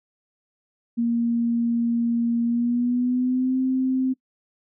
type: tone with pitch glide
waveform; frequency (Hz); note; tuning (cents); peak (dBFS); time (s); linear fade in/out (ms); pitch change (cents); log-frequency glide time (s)
sine; 234.3 to 260; A#3 to C4; +9 to -11; -19; 0.97-4.14; 20; +180; 2.44-3.58
effects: noise-tail reverb RT60 0.1 s tail -21 dB re dry